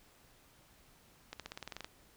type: accelerating click train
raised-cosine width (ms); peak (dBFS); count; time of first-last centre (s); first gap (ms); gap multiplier
0.2; -25; 11; 1.33-1.845; 67; 0.94
effects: pink hiss -64 dBFS RMS until 2.16 s